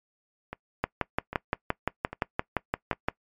two click trains, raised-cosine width 0.5 ms, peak -9 / -20 dBFS, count 14 / 4, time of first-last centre 0.84-3.085 / 0.53-2.93 s, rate 5.79 / 1.25 Hz, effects noise-tail reverb RT60 0.1 s tail -22 dB re dry + MP3 96 kbps

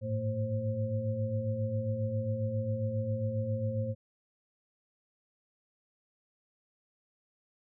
sine tone cluster, 102.5 / 109.9 / 225.6 / 530 Hz, G#2 / A2 / A3 / C5, -22 / -2 / +44 / +22 cents, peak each -37 / -32 / -39 / -36 dBFS, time 0.01-3.95 s, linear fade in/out 50 ms, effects none

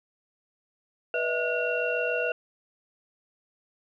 sine tone cluster, 488.1 / 604 / 651 / 1448 / 2740 Hz, B4 / D5 / E5 / F#6 / F7, -20 / +48 / -22 / -38 / -34 cents, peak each -29 / -35 / -31 / -31 / -31 dBFS, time 1.14-2.32 s, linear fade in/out 2 ms, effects tanh soft clip ceiling -13 dBFS

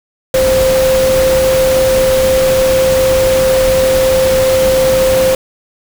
sine tone in noise, 523.3 Hz, C5, in tune, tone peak -8 dBFS, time 0.34-5.35 s, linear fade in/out 2 ms, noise pink, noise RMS -18 dBFS, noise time 0.34-5.35 s, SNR +7 dB, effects none

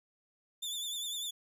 sawtooth tone with vibrato, 3520 Hz, A7, in tune, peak -33 dBFS, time 0.62-1.31 s, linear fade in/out 10 ms, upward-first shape triangle, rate 10 Hz, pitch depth 70 cents each way, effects none

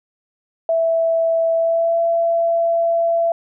sine tone with pitch glide, 659 to 672.1 Hz, E5 to E5, -1 to +33 cents, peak -14 dBFS, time 0.69-3.32 s, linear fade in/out 2 ms, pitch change +34 cents, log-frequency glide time 1.54-2.01 s, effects none

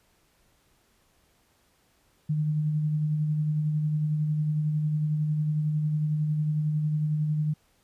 sine tone with tremolo, 152.2 Hz, D#3, 38 cents flat, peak -22 dBFS, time 2.29-7.54 s, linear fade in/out 10 ms, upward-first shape sine, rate 11 Hz, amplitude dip 30%, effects pink hiss -66 dBFS RMS until 7.83 s + resampled to 32000 Hz

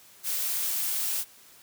blue noise, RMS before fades -29 dBFS, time 0.23-1.25 s, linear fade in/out 50 ms, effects white hiss -54 dBFS RMS until 1.62 s + high-pass 80 Hz 12 dB/octave

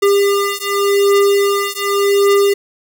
square beating tone pair, 400.5 / 401.37 Hz, G4 / G4, +37 / +41 cents, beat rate 0.87 Hz, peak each -15 dBFS, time 0.02-2.54 s, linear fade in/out 10 ms, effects none

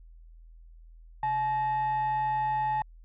sine tone with frequency modulation, 859 Hz, A5, 42 cents flat, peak -24 dBFS, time 1.23-2.82 s, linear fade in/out 2 ms, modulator 993 Hz, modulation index 0.33, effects tanh soft clip ceiling -22 dBFS + added 41 Hz sine -48 dBFS peak until 3.04 s

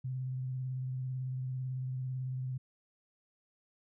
sine tone with vibrato, 129.1 Hz, C3, 23 cents flat, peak -34 dBFS, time 0.04-2.58 s, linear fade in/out 10 ms, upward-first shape triangle, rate 18 Hz, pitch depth 34 cents each way, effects none

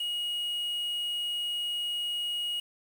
triangle tone with quantisation, 2890 Hz, F#7, 41 cents flat, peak -28 dBFS, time 0-2.6 s, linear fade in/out 5 ms, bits 8, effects none

